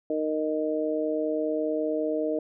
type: harmonic tone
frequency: 154.9 Hz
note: D#3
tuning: 7 cents flat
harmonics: 2 / 3 / 4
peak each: -29 / -29 / -29 dBFS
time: 0.1-2.39 s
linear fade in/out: 2 ms
effects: none